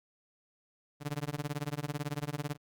sawtooth tone with tremolo, 146.4 Hz, D3, 5 cents flat, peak -27 dBFS, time 1-2.57 s, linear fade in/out 50 ms, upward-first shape sine, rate 18 Hz, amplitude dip 100%, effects Opus 48 kbps

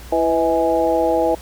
harmonic tone with a mistuned harmonic, 166 Hz, E3, 12 cents sharp, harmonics 2 / 3 / 4 / 5, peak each -21 / -19 / -19 / -21 dBFS, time 0.12-1.35 s, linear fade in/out 5 ms, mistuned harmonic 4, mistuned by -56 cents, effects added 60 Hz sine -36 dBFS peak until 1.41 s + pink hiss -41 dBFS RMS until 1.41 s

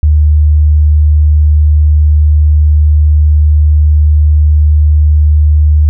sine tone, 75.4 Hz, D2, 46 cents sharp, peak -3 dBFS, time 0.03-5.89 s, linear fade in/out 0 ms, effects none

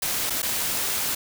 white noise with dropouts, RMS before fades -26 dBFS, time 0.02-1.15 s, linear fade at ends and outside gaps 5 ms, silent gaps 0.299-0.303 / 0.42-0.428 s, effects none

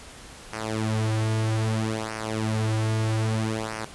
sawtooth tone with flanger, 110 Hz, A2, in tune, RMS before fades -26 dBFS, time 0.53-3.85 s, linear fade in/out 5 ms, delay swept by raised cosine 0.26 to 5.26 ms, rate 0.62 Hz, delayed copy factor -0.9, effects pink hiss -44 dBFS RMS until 3.94 s + resampled to 24000 Hz

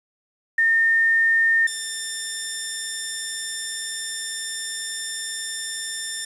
sine / 5% pulse tone pair in turn, 1820 / 1789.8 Hz, A#6 / A6, -42 / +29 cents, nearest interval unison, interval 29 cents, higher first, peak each -15 dBFS, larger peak neither, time 0.58-1.67 / 1.67-6.25 s, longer second, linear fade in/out 5 ms, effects resampled to 24000 Hz + 8-bit

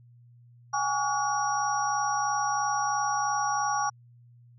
sine tone cluster, 766 / 829 / 1133 / 1436 / 5670 Hz, G5 / G#5 / C#6 / F6 / F8, -40 / -3 / +37 / +48 / +25 cents, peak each -37 / -28 / -29 / -35 / -35 dBFS, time 0.73-3.9 s, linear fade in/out 10 ms, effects added 120 Hz sine -52 dBFS peak until 4.58 s

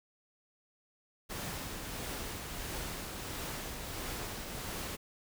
pink noise with tremolo, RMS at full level -39 dBFS, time 1.29-4.97 s, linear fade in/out 20 ms, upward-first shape triangle, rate 1.5 Hz, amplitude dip 35%, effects none

